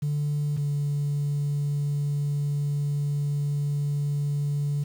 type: tone pair in turn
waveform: sine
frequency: 146.83 / 144.47 Hz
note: D3 / D3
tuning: 0 / -28 cents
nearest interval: unison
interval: 28 cents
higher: first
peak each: -22 dBFS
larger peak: neither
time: 0.02-0.57 / 0.57-4.84 s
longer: second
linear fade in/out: 10 ms
effects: tanh soft clip ceiling -20 dBFS + 8-bit